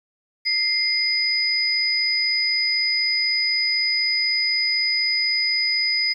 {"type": "tone pair together", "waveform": "sine", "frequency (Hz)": [2093, 4978], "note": ["C7", "D#8"], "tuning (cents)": [0, 0], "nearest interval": "octave + minor third", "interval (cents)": 1500, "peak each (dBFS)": [-23, -20], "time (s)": [0.45, 6.14], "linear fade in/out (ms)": 20, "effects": ["9-bit"]}